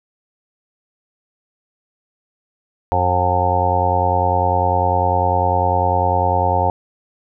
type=harmonic tone; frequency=90 Hz; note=F#2; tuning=47 cents flat; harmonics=1 / 2 / 3 / 4 / 5 / 6 / 8 / 9 / 10; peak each=-20 / -30 / -32 / -30 / -28 / -22 / -20 / -21 / -20 dBFS; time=2.92-6.7 s; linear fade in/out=0 ms; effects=none